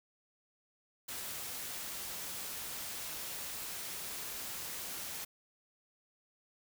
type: noise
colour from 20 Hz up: white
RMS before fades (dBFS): -42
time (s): 1.08-5.25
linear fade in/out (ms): 10
effects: none